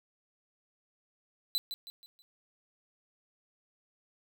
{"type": "tone with echo", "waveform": "45% pulse", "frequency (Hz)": 4000, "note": "B7", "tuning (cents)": 21, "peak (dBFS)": -28, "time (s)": [1.55, 1.58], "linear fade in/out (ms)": 0, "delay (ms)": 160, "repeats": 4, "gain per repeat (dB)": -8, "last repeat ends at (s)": 2.22, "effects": []}